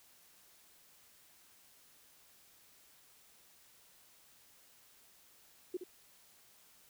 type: tone with echo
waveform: sine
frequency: 362.5 Hz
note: F#4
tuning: 35 cents flat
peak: -34 dBFS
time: 5.74-5.77 s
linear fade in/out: 5 ms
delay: 69 ms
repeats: 1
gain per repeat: -8 dB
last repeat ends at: 5.839 s
effects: white hiss -64 dBFS RMS until 6.89 s